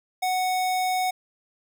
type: tone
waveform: square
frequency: 740 Hz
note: F#5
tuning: in tune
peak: -23 dBFS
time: 0.22-1.11 s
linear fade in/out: 10 ms
effects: none